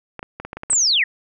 clicks, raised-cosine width 0.5 ms, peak -16 dBFS, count 9, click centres 0.193 / 0.229 / 0.4 / 0.45 / 0.531 / 0.57 / 0.634 / 0.699 / 0.731 s
sine linear sweep, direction down, 8372 to 1763 Hz, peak -14 dBFS, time 0.7-1.04 s, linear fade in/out 5 ms
effects none

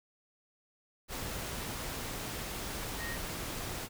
sine tone in noise, 1864.7 Hz, A#6, in tune, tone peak -40 dBFS, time 2.97-3.18 s, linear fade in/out 50 ms, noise pink, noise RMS -39 dBFS, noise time 1.08-3.89 s, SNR -4 dB, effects none

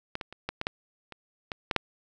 clicks, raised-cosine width 0.3 ms, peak -16 / -19 / -27 / -15 / -15 / -11 / -26 / -17 / -11 / -6 dBFS, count 10, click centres 0.154 / 0.212 / 0.326 / 0.49 / 0.614 / 0.669 / 1.123 / 1.518 / 1.712 / 1.763 s, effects none

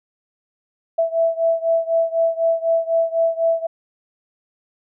sine beating tone pair, 659.3 / 663.3 Hz, E5 / E5, 0 / +11 cents, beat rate 4 Hz, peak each -18 / -20 dBFS, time 0.98-3.67 s, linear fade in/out 10 ms, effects none

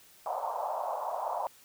white band-pass noise, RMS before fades -34 dBFS, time 0.26-1.47 s, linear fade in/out 0 ms, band 590 to 1000 Hz, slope 48 dB/octave, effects white hiss -58 dBFS RMS until 1.64 s

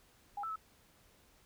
sine tone with pitch steps, 814 / 1321 / 1298 Hz, G#5 / E6 / E6, -35 / +3 / -27 cents, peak -37 dBFS, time 0.37-0.559 s, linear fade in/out 5 ms, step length 63 ms, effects pink hiss -66 dBFS RMS until 1.45 s

